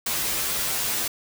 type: noise with comb filter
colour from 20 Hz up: white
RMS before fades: -26 dBFS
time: 0.06-1.08 s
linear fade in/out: 5 ms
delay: 11 ms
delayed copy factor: -0.85
effects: none